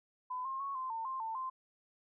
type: tone with pitch steps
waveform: sine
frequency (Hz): 1008 / 1066 / 1106 / 1038 / 902 / 1052 / 894 / 1042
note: B5 / C6 / C#6 / C6 / A5 / C6 / A5 / C6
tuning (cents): +35 / +32 / -4 / -14 / +43 / +9 / +27 / -7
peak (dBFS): -36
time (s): 0.3-1.5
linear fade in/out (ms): 10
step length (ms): 150
effects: none